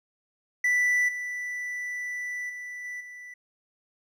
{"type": "tone with level steps", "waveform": "triangle", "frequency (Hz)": 1975.5, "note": "B6", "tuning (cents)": 0, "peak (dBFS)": [-19, -29, -34, -32, -39], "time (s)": [0.64, 3.34], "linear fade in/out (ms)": 5, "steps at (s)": [1.08, 2.49, 2.84, 3], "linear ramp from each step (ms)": 10, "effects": []}